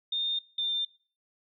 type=tone pair in turn; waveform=sine; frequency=3640 / 3596 Hz; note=A#7 / A7; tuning=-42 / +37 cents; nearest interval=unison; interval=21 cents; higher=first; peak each=-27 dBFS; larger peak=neither; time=0.12-0.39 / 0.58-0.85 s; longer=neither; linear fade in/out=5 ms; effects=noise-tail reverb RT60 0.4 s tail -18 dB re dry

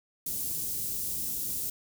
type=band-stop noise; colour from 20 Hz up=white; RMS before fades=-33 dBFS; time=0.26-1.7 s; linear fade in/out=5 ms; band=260 to 7800 Hz; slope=12 dB/octave; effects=none

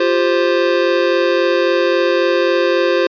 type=chord; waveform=square; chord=F suspended second; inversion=none; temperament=just; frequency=349.2 / 392.9 / 523.8 Hz; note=F4 / G4 / C5; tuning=0 / +4 / +2 cents; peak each=-17 / -20 / -16 dBFS; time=0-3.07 s; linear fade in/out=5 ms; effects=resampled to 11025 Hz

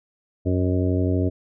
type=harmonic tone with a mistuned harmonic; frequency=92 Hz; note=F#2; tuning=9 cents flat; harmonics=1 / 2 / 3 / 4 / 5 / 6 / 7; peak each=-21 / -30 / -24 / -28 / -31 / -37 / -32 dBFS; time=0.45-1.3 s; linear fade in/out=20 ms; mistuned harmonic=7; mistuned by=-41 cents; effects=none

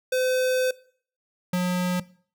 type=tone pair in turn; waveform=square; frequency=511 / 180.17 Hz; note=C5 / F#3; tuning=-41 / -46 cents; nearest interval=octave + tritone; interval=1805 cents; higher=first; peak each=-22 dBFS; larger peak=neither; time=0.12-0.71 / 1.53-2 s; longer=first; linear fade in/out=5 ms; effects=noise-tail reverb RT60 0.5 s tail -20 dB re dry

